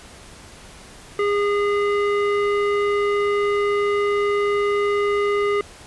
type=tone with low-pass filter; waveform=square; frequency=408.8 Hz; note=G#4; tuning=27 cents flat; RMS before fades=-20 dBFS; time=1.19-5.61 s; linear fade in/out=2 ms; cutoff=2000 Hz; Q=1.5; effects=pink hiss -43 dBFS RMS until 5.86 s + resampled to 24000 Hz